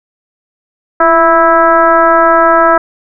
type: tone with frequency modulation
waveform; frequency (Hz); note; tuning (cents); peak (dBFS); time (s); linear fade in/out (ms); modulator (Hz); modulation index
sine; 987.8; B5; 0; -4; 1-2.78; 5; 325; 1.7
effects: none

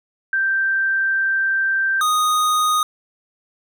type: tone pair in turn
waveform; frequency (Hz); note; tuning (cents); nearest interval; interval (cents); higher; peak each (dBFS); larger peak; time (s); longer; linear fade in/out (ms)
sine / square; 1568 / 1241.5; G6 / D#6; 0 / -4; major third; 404; first; -16; neither; 0.33-2.01 / 2.01-2.83; first; 2
effects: none

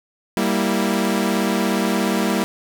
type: chord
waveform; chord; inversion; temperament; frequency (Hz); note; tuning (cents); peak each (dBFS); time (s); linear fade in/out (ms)
sawtooth; E diminished; first; equal; 196 / 233.1 / 329.6; G3 / Bb3 / E4; 0 / 0 / 0; -17 / -18 / -20; 0.37-2.44; 0
effects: none

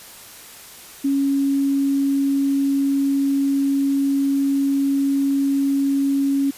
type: tone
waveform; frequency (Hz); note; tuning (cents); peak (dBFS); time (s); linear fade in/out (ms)
sine; 276.6; C#4; -4; -16; 1.04-6.51; 10
effects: white hiss -41 dBFS RMS until 6.57 s + resampled to 32000 Hz

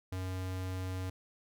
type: tone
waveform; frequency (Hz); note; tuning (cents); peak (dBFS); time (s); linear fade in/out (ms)
square; 92.9; F#2; +7; -36; 0.12-1.1; 5
effects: none

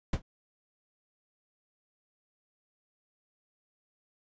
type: noise with exponential decay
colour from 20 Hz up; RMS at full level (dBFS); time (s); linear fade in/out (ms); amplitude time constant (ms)
brown; -21; 0.13-0.22; 5; 19
effects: resampled to 16000 Hz

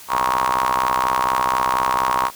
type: ring-modulated tone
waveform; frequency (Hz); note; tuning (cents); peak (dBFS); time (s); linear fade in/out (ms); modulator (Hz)
sawtooth; 64.2; C2; -32; -10; 0.08-2.31; 50; 1020
effects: white hiss -41 dBFS RMS until 2.35 s

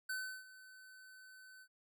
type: tone with ADSR envelope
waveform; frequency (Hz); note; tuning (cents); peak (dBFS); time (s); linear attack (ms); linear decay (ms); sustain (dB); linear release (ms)
square; 1519; F#6; +45; -38; 0.09-1.68; 8; 340; -18; 63
effects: none

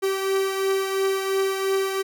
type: beating tone pair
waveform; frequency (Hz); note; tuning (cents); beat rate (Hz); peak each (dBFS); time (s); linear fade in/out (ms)
45% pulse; 386.5 / 389.4; G4 / G4; -24 / -12; 2.9; -22 / -29; 0.02-2.03; 20
effects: none

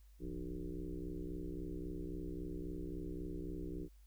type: tone with frequency modulation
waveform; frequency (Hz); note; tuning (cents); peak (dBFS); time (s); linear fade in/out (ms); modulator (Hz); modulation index
sine; 170; F3; -46; -40; 0.19-3.89; 50; 63.7; 3.5
effects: added 50 Hz sine -58 dBFS peak until 4.06 s + white hiss -75 dBFS RMS until 4.06 s

